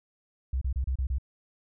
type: tone bursts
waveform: sine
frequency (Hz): 64.9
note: C2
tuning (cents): -13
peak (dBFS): -25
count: 6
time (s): 0.53-1.184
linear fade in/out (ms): 5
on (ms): 84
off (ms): 30
effects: none